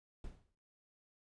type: noise with exponential decay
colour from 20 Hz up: brown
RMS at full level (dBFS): -45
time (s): 0.24-0.55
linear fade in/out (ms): 2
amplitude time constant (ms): 67
effects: noise-tail reverb RT60 0.5 s tail -25 dB re dry + resampled to 22050 Hz